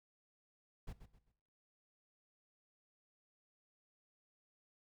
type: noise with echo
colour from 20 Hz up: brown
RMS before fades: -45 dBFS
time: 0.87-0.93 s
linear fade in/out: 10 ms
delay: 130 ms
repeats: 3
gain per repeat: -10 dB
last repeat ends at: 1.32 s
effects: noise-tail reverb RT60 0.7 s tail -17 dB re dry